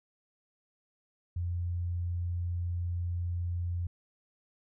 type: tone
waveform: sine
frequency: 87.31 Hz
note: F2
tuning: in tune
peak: -30 dBFS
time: 1.36-3.87 s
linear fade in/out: 5 ms
effects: none